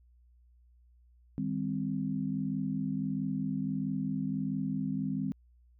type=chord; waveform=sine; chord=C minor; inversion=first; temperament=equal with one note detuned; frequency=155.56 / 200.1 / 261.6 Hz; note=Eb3 / G3 / C4; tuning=0 / +36 / 0 cents; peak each=-36 / -34 / -34 dBFS; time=1.38-5.32 s; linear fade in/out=0 ms; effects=added 60 Hz sine -59 dBFS peak until 5.79 s